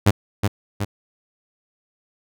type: tone with echo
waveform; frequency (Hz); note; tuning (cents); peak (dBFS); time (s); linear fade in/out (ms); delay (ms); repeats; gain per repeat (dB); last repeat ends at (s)
sawtooth; 101.4; G#2; -41; -7; 0.06-0.11; 10; 370; 2; -5; 0.85
effects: none